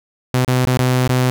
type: tone with dropouts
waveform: sawtooth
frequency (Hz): 127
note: B2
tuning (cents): +49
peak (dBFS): -9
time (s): 0.34-1.3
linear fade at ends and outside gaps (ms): 0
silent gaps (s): 0.447-0.479 / 0.651-0.671 / 0.773-0.792 / 1.076-1.093
effects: none